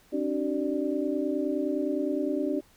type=tone cluster; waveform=sine; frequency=271.7 / 301.4 / 381.6 / 591 Hz; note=C#4 / D4 / G4 / D5; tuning=-35 / +45 / -47 / +11 cents; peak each=-31 / -29 / -32 / -34 dBFS; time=0.12-2.61 s; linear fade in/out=20 ms; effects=pink hiss -60 dBFS RMS until 2.76 s